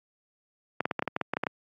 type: clicks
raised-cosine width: 0.5 ms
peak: -12 dBFS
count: 12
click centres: 0.806 / 0.855 / 0.912 / 0.993 / 1.024 / 1.077 / 1.164 / 1.213 / 1.336 / 1.369 / 1.436 / 1.468 s
effects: high-pass 150 Hz 12 dB/octave + AAC 48 kbps